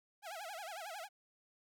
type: tone with vibrato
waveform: sawtooth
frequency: 735 Hz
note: F#5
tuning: 12 cents flat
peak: -40 dBFS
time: 0.22-1.09 s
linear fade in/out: 50 ms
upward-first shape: sine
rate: 11 Hz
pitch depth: 240 cents each way
effects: none